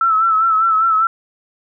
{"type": "tone with vibrato", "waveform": "sine", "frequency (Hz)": 1318.5, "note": "E6", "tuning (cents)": 0, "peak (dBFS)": -11, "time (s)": [0.01, 1.07], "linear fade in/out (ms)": 2, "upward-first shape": "sine", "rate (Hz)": 5, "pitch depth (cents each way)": 50, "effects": []}